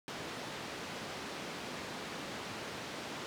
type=band-pass noise; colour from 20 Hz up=pink; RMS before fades=-43 dBFS; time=0.08-3.26 s; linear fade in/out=0 ms; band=180 to 5000 Hz; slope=12 dB/octave; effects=none